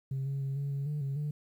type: tone with pitch steps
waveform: sine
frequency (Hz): 134.5 / 137.9 / 136.3 / 140.7 / 139.1 / 148.7 / 137.4 / 148.4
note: C3 / C#3 / C#3 / C#3 / C#3 / D3 / C#3 / D3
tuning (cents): +48 / -9 / -29 / +26 / +6 / +22 / -15 / +18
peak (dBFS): -29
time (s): 0.11-1.31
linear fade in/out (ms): 5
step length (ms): 150
effects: tanh soft clip ceiling -29 dBFS + 11-bit